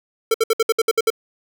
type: tone bursts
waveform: square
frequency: 450 Hz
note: A4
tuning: 39 cents sharp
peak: -14 dBFS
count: 9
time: 0.31-1.103 s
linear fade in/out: 5 ms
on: 33 ms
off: 62 ms
effects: none